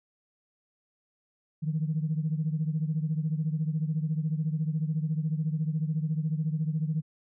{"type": "beating tone pair", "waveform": "sine", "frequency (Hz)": [153.3, 167.3], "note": ["D#3", "E3"], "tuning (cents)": [-25, 26], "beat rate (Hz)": 14, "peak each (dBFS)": [-27, -31], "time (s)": [1.62, 7.02], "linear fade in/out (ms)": 20, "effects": ["tanh soft clip ceiling -19 dBFS"]}